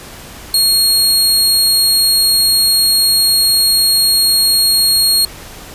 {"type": "tone", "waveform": "sawtooth", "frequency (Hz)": 4286, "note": "C8", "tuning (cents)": 41, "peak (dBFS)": -6, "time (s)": [0.54, 5.25], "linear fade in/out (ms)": 2, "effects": ["pink hiss -33 dBFS RMS until 5.74 s", "resampled to 32000 Hz"]}